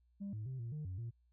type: tone with pitch steps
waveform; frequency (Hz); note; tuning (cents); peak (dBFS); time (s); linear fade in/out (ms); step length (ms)
sine; 199.6 / 107.6 / 130.6 / 116.8 / 151.6 / 92.4 / 116.6; G3 / A2 / C3 / A#2 / D#3 / F#2 / A#2; +32 / -38 / -3 / +4 / -45 / -2 / +1; -38; 0.2-1.11; 20; 130
effects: tanh soft clip ceiling -38 dBFS + added 60 Hz sine -69 dBFS peak until 1.32 s